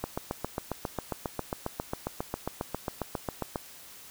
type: click train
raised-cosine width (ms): 1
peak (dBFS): -16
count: 27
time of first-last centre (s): 0.04-3.558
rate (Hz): 7.39
effects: white hiss -49 dBFS RMS until 4.1 s